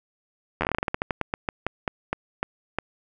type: slowing click train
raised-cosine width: 0.5 ms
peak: -9 dBFS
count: 22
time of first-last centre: 0.61-2.786 s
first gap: 11 ms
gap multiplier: 1.19
effects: none